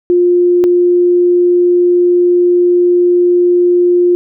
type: tone pair in turn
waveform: sine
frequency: 353.4 / 353.4 Hz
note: F4 / F4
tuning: +21 / +21 cents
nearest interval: unison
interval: 0 cents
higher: neither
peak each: -6 dBFS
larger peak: neither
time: 0.1-0.64 / 0.64-4.15 s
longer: second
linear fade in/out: 0 ms
effects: none